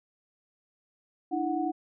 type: tone cluster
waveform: sine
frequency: 298.5 / 329 / 738 Hz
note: D4 / E4 / F#5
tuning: +28 / -3 / -5 cents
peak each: -31 dBFS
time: 1.31-1.72 s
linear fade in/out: 20 ms
effects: none